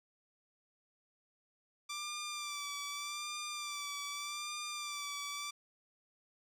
10% pulse tone with vibrato, 1174.7 Hz, D6, in tune, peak -31 dBFS, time 1.89-5.51 s, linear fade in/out 10 ms, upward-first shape sine, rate 0.83 Hz, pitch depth 40 cents each way, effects resampled to 32000 Hz

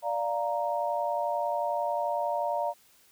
sine chord, Bb major, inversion first, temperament equal, 587.3 / 698.5 / 932.3 Hz, D5 / F5 / Bb5, 0 / 0 / 0 cents, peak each -31 dBFS, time 0.02-2.74 s, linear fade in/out 50 ms, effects white hiss -61 dBFS RMS until 3.11 s

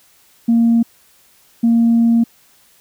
sine tone bursts at uneven times, 231.8 Hz, A#3, 10 cents flat, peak -8 dBFS, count 2, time 0.48-0.83 / 1.63-2.24 s, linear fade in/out 10 ms, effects tanh soft clip ceiling -6 dBFS + white hiss -52 dBFS RMS until 2.8 s

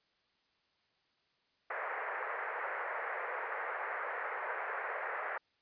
white band-pass noise, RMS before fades -39 dBFS, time 1.7-5.38 s, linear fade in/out 5 ms, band 440 to 2000 Hz, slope 48 dB/octave, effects white hiss -75 dBFS RMS until 5.61 s + resampled to 11025 Hz

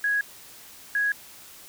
sine tone pair in turn, 1661.2 / 1661.2 Hz, G#6 / G#6, 0 / 0 cents, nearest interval unison, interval 0 cents, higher neither, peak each -21 dBFS, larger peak neither, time 0.04-0.21 / 0.95-1.12 s, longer neither, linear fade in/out 2 ms, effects white hiss -47 dBFS RMS until 1.68 s

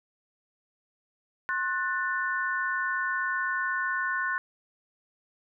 sine chord, F# diminished, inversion second, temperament just, 1065.6 / 1480 / 1776 Hz, C6 / F#6 / A6, +31 / 0 / +16 cents, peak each -32 / -29 / -32 dBFS, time 1.49-4.38 s, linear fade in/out 0 ms, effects none

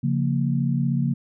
sine chord, Bb minor, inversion first, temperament equal with one note detuned, 138.59 / 174.61 / 231.9 Hz, Db3 / F3 / Bb3, 0 / 0 / -9 cents, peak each -22 / -26 / -25 dBFS, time 0.03-1.14 s, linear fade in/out 10 ms, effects none

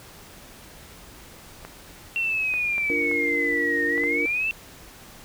clicks, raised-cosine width 0.5 ms, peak -21 dBFS, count 6, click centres 1.65 / 2.539 / 2.781 / 3.114 / 3.979 / 4.037 s
sine exponential two-way sweep, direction down then up, 2732 to 1833 to 2704 Hz, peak -22 dBFS, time 2.16-4.51 s, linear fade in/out 0 ms, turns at 3.86 s
sine chord, Bb major, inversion first, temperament equal with one note detuned, 293.7 / 346.4 / 466.2 Hz, D4 / F4 / Bb4, 0 / -14 / 0 cents, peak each -29 / -31 / -29 dBFS, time 2.9-4.26 s, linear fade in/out 0 ms
effects pink hiss -46 dBFS RMS until 5.24 s

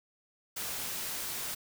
white noise, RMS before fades -37 dBFS, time 0.56-1.55 s, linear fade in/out 10 ms, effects none

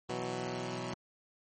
10% pulse chord, B suspended fourth, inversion none, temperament equal, 123.47 / 164.81 / 185 Hz, B2 / E3 / F#3, 0 / 0 / 0 cents, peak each -31 / -34 / -32 dBFS, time 0.09-0.94 s, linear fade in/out 5 ms, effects MP3 32 kbps

